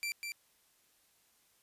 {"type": "tone with echo", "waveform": "sawtooth", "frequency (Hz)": 2349, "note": "D7", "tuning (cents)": 0, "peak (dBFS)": -31, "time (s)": [0.03, 0.12], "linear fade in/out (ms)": 0, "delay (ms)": 200, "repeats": 1, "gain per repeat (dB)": -4, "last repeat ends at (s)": 0.32, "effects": ["white hiss -70 dBFS RMS until 1.62 s", "resampled to 32000 Hz"]}